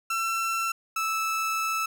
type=tone pair in turn; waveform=30% pulse; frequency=1344 / 1311.8 Hz; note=E6 / E6; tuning=+33 / -9 cents; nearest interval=unison; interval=42 cents; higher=first; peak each=-23 dBFS; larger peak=neither; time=0.1-0.72 / 0.96-1.86 s; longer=second; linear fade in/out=5 ms; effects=none